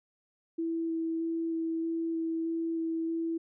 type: tone with vibrato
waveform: sine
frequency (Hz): 328.3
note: E4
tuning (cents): -7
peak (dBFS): -29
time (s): 0.58-3.38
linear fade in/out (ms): 10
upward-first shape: square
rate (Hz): 1.6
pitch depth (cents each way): 8
effects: none